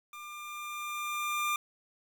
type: tone with level ramp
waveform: 25% pulse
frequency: 1196 Hz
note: D6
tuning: 31 cents sharp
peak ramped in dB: -40 to -24 dBFS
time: 0.13-1.56 s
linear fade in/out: 2 ms
effects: 10-bit